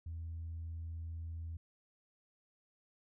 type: tone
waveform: sine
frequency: 82.41 Hz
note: E2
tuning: in tune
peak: -39 dBFS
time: 0.06-1.57 s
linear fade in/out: 5 ms
effects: tanh soft clip ceiling -37 dBFS